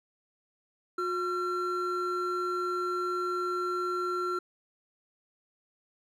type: tone pair together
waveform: triangle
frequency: 360 / 1360.7 Hz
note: F#4 / F6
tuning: -47 / -45 cents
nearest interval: octave + major seventh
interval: 2302 cents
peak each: -30 / -29 dBFS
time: 0.98-4.39 s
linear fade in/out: 5 ms
effects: none